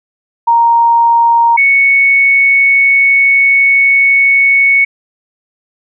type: tone pair in turn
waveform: sine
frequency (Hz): 932.3 / 2217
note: A#5 / C#7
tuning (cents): 0 / 0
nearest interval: octave + minor third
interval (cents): 1500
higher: second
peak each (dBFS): -5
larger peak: neither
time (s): 0.47-1.57 / 1.57-4.85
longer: second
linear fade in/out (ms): 10
effects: none